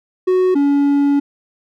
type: tone pair in turn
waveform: triangle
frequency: 369.3 / 283.6 Hz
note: F#4 / C#4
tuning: -3 / +40 cents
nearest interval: perfect fourth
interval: 457 cents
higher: first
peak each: -9 dBFS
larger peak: neither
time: 0.27-0.55 / 0.55-1.2 s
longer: second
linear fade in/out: 10 ms
effects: none